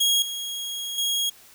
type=tone with level steps; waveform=sawtooth; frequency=3290 Hz; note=G#7; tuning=17 cents flat; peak=-15 / -26 / -19 dBFS; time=0-1.3 s; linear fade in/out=10 ms; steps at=0.22 / 0.98 s; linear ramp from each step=2 ms; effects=white hiss -51 dBFS RMS until 1.54 s